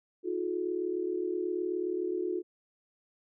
sine tone cluster, 321.7 / 360.7 / 428.4 Hz, E4 / F#4 / A4, -42 / -44 / -46 cents, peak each -37 / -31 / -37 dBFS, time 0.23-2.43 s, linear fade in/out 50 ms, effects none

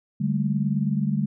sine chord, D suspended fourth, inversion none, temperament equal with one note detuned, 146.83 / 196 / 215.2 Hz, D3 / G3 / A3, 0 / 0 / -38 cents, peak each -25 / -25 / -26 dBFS, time 0.2-1.26 s, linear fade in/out 10 ms, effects none

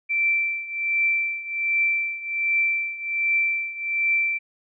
sine tone with tremolo, 2341 Hz, D7, 6 cents flat, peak -17 dBFS, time 0.09-4.39 s, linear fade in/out 20 ms, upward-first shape triangle, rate 1.3 Hz, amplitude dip 85%, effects none

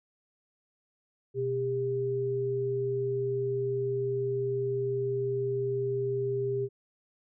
sine tone pair together, 125.83 / 400 Hz, B2 / G4, +33 / +35 cents, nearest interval octave + minor sixth, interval 2002 cents, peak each -34 / -28 dBFS, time 1.34-6.69 s, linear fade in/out 50 ms, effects none

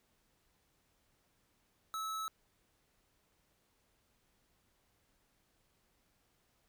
square tone, 1300 Hz, E6, 24 cents flat, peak -38 dBFS, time 1.94-2.28 s, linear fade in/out 0 ms, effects pink hiss -75 dBFS RMS until 6.68 s

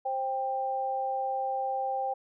sine tone pair together, 528 / 789.7 Hz, C5 / G5, +16 / +13 cents, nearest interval perfect fifth, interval 697 cents, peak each -34 / -29 dBFS, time 0.05-2.14 s, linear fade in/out 10 ms, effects none

